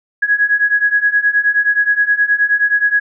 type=beating tone pair; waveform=sine; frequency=1661.2 / 1670.7 Hz; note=G#6 / G#6; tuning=0 / +10 cents; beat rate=9.5 Hz; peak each=-15 / -13 dBFS; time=0.22-3 s; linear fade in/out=10 ms; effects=none